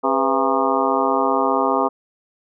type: harmonic tone with a mistuned harmonic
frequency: 135 Hz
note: C#3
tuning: 45 cents flat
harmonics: 2 / 3 / 4 / 5 / 6 / 7 / 8 / 9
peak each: -24 / -24 / -24 / -24 / -24 / -24 / -24 / -24 dBFS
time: 0.03-1.89 s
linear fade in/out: 20 ms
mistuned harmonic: 4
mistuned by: -120 cents
effects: none